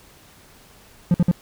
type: tone bursts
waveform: triangle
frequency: 174.61 Hz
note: F3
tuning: in tune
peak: -10 dBFS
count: 3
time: 1.11-1.314 s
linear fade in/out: 2 ms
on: 32 ms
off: 54 ms
effects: pink hiss -50 dBFS RMS until 1.41 s